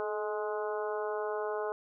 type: harmonic tone with a mistuned harmonic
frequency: 210 Hz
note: G#3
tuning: 19 cents sharp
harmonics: 2 / 3 / 4 / 5 / 6 / 7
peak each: -34 / -38 / -40 / -42 / -44 / -45 dBFS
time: 0-1.72 s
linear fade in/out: 0 ms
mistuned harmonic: 2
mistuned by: +31 cents
effects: none